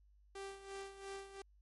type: tone with tremolo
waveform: sawtooth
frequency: 392 Hz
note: G4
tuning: in tune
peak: -40 dBFS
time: 0.35-1.42 s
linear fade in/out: 5 ms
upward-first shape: sine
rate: 2.9 Hz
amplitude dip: 70%
effects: added 50 Hz sine -64 dBFS peak until 1.61 s + MP3 48 kbps